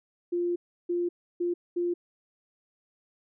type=tone bursts at uneven times; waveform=sine; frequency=349.2 Hz; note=F4; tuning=in tune; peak=-25 dBFS; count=4; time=0.32-0.56 / 0.89-1.09 / 1.4-1.54 / 1.76-1.94 s; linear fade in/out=10 ms; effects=none